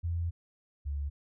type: tone pair in turn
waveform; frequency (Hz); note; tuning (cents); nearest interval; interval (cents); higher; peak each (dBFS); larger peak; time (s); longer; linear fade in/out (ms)
sine; 84.9 / 71.39; F2 / D2; -48 / -48; minor third; 300; first; -29 / -31; first; 0.03-0.31 / 0.85-1.1; first; 20
effects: none